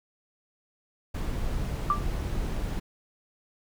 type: noise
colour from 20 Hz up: brown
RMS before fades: -30 dBFS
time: 1.14-2.8 s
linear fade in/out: 10 ms
type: tone with exponential decay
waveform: sine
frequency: 1174.7 Hz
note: D6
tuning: in tune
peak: -17 dBFS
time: 1.9-2.04 s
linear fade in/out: 2 ms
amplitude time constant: 30 ms
effects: none